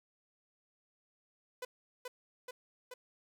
sawtooth tone with echo, 500 Hz, B4, 21 cents sharp, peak -35 dBFS, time 1.62-1.65 s, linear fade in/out 5 ms, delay 430 ms, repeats 3, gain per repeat -2 dB, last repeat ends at 2.94 s, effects none

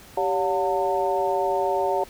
sine tone cluster, 389.4 / 567 / 721 / 902 Hz, G4 / C#5 / F#5 / A5, -12 / +39 / -45 / +43 cents, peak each -26 dBFS, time 0.17-2.04 s, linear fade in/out 5 ms, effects pink hiss -47 dBFS RMS until 2.09 s

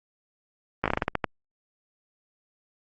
slowing click train, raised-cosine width 0.5 ms, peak -8 dBFS, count 10, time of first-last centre 0.84-1.242 s, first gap 17 ms, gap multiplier 1.23, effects Opus 24 kbps

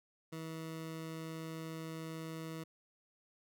20% pulse tone, 161.2 Hz, E3, 38 cents flat, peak -37 dBFS, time 0.32-2.64 s, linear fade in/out 10 ms, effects none

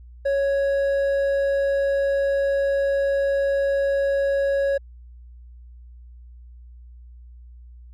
sine tone with hard clipping, 554.4 Hz, C#5, in tune, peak -20 dBFS, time 0.25-4.78 s, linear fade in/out 10 ms, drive 5 dB, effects added 60 Hz sine -41 dBFS peak until 7.93 s

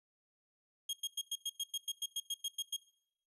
sawtooth tone bursts, 3257 Hz, G#7, 34 cents flat, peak -32 dBFS, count 14, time 0.89-2.765 s, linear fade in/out 5 ms, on 42 ms, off 99 ms, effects noise-tail reverb RT60 0.7 s tail -22 dB re dry + resampled to 32000 Hz

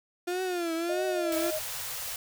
35% pulse tone with vibrato, 349.2 Hz, F4, in tune, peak -27 dBFS, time 0.27-1.51 s, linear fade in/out 10 ms, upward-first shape triangle, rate 1.6 Hz, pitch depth 130 cents each way
sine tone with tremolo, 622.3 Hz, D#5, in tune, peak -29 dBFS, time 0.89-1.59 s, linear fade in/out 5 ms, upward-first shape sine, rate 11 Hz, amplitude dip 30%
white band-stop noise, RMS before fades -36 dBFS, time 1.32-2.16 s, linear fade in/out 2 ms, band 150 to 450 Hz, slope 96 dB/octave
effects none

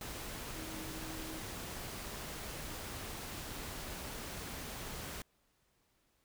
sine tone in noise, 318.3 Hz, D#4, 39 cents sharp, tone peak -47 dBFS, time 0.56-1.39 s, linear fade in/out 2 ms, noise pink, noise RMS -44 dBFS, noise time 0.01-5.22 s, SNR -6 dB, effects pink hiss -75 dBFS RMS until 6.24 s

